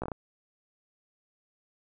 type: slowing click train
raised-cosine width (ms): 1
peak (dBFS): -20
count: 5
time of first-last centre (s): 0.02-0.118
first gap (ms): 16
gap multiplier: 1.29
effects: none